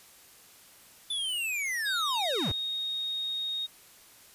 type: linear sweep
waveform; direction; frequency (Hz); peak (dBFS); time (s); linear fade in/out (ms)
square; down; 3520 to 61.74; -30; 1.1-2.52; 5
type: tone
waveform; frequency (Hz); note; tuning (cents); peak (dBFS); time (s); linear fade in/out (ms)
sine; 3729; A#7; 0; -30; 1.85-3.67; 20
effects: white hiss -55 dBFS RMS until 4.34 s + resampled to 32000 Hz